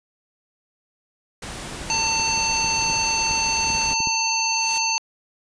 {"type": "noise", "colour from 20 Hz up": "pink", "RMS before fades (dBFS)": -33, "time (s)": [1.42, 3.94], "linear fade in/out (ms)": 5}
{"type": "harmonic tone", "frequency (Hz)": 896, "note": "A5", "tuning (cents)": 31, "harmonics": [1, 3, 5, 7], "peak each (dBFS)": [-25, -25, -25, -25], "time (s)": [1.9, 4.98], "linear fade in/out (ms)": 0}
{"type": "clicks", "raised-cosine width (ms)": 3, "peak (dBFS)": -20, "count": 11, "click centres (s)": [2.198, 2.376, 2.645, 2.9, 3.311, 3.671, 3.703, 3.751, 3.915, 4.004, 4.073]}
{"type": "noise with exponential growth", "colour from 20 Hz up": "white", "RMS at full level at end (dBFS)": -32, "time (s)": [4.22, 4.78], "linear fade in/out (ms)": 0, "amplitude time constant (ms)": 120}
{"effects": ["resampled to 22050 Hz"]}